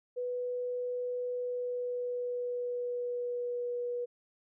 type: tone with pitch glide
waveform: sine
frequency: 493.8 to 485.3 Hz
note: B4 to B4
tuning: 0 to -30 cents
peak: -32 dBFS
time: 0.16-4.06 s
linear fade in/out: 20 ms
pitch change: -30 cents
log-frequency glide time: 1.31-3.73 s
effects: none